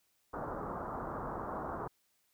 white low-pass noise, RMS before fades -40 dBFS, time 0.33-1.88 s, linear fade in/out 10 ms, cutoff 1300 Hz, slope 48 dB/octave, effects white hiss -75 dBFS RMS until 2.33 s

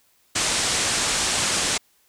white low-pass noise, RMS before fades -23 dBFS, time 0.35-1.78 s, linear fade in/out 10 ms, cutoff 9000 Hz, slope 48 dB/octave, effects white hiss -62 dBFS RMS until 2.08 s

